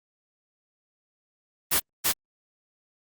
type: noise with echo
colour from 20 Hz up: white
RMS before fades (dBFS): -21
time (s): 1.71-1.8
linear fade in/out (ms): 20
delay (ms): 330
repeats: 1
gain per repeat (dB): -2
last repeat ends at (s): 2.13
effects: Opus 32 kbps